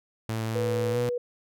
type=tone with pitch glide; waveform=sawtooth; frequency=111.7 to 121.11 Hz; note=A2 to B2; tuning=+27 to -33 cents; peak=-24 dBFS; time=0.29-1.09 s; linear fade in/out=0 ms; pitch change=+140 cents; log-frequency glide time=0.91-0.97 s
type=tone; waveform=sine; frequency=486.8 Hz; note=B4; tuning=25 cents flat; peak=-26 dBFS; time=0.55-1.18 s; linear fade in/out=5 ms
effects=none